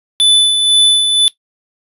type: tone with tremolo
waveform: square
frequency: 3496 Hz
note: A7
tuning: 12 cents flat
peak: -6 dBFS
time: 0.2-1.28 s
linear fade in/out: 0 ms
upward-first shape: sine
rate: 2 Hz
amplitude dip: 45%
effects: noise-tail reverb RT60 0.1 s tail -17 dB re dry + resampled to 32000 Hz